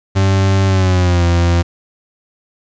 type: tone with pitch glide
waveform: 40% pulse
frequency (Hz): 96.7 to 86.15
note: G2 to F2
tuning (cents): -23 to -23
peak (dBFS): -9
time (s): 0.15-1.63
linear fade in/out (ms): 20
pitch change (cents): -200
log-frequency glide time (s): 0.67-1.25
effects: resampled to 16000 Hz + 8-bit